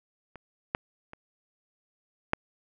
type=clicks; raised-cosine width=0.5 ms; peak=-29 / -11 / -28 / -8 dBFS; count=4; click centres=0.357 / 0.749 / 1.134 / 2.334 s; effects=none